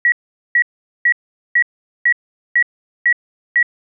sine tone bursts, 1922 Hz, B6, 48 cents flat, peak -9 dBFS, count 8, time 0.05-3.628 s, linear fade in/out 2 ms, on 71 ms, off 430 ms, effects none

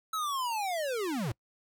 square linear sweep, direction down, 1316 to 97.6 Hz, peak -31 dBFS, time 0.13-1.32 s, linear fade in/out 5 ms, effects noise-tail reverb RT60 0.1 s tail -25 dB re dry

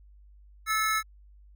square tone cluster, 1306 / 1737 / 2162 Hz, E6 / A6 / C#7, -17 / -23 / -44 cents, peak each -27 / -33 / -32 dBFS, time 0.66-1.03 s, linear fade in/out 50 ms, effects added 50 Hz sine -51 dBFS peak until 1.55 s

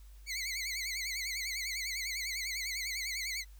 20% pulse tone with vibrato, 2136 Hz, C7, 35 cents sharp, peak -30 dBFS, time 0.26-3.45 s, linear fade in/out 50 ms, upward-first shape triangle, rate 10 Hz, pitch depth 150 cents each way, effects added 50 Hz sine -50 dBFS peak until 3.59 s + white hiss -66 dBFS RMS until 3.59 s

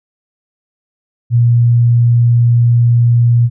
sine tone, 119 Hz, A#2, 36 cents sharp, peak -6 dBFS, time 1.3-3.5 s, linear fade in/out 50 ms, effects none

